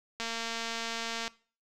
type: click train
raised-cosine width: 0.2 ms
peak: -18 dBFS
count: 248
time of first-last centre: 0.2-1.279 s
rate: 229 Hz
effects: noise-tail reverb RT60 0.4 s tail -20 dB re dry